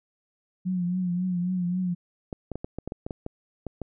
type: tone with vibrato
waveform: sine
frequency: 180 Hz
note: F#3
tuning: 47 cents flat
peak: -24 dBFS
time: 0.65-1.95 s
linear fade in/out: 20 ms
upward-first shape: triangle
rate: 3.7 Hz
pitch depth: 64 cents each way
type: clicks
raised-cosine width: 2 ms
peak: -19 dBFS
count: 12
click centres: 2.328 / 2.517 / 2.556 / 2.645 / 2.786 / 2.876 / 2.921 / 3.065 / 3.108 / 3.264 / 3.667 / 3.817 s
effects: none